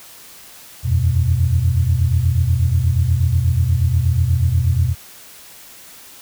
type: chord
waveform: sine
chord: E suspended second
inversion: none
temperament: equal with one note detuned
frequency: 82.41 / 90.7 / 123.47 Hz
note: E2 / F#2 / B2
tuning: 0 / -34 / 0 cents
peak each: -17 dBFS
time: 0.83-4.95 s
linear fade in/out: 50 ms
effects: tanh soft clip ceiling -3 dBFS + white hiss -41 dBFS RMS until 6.21 s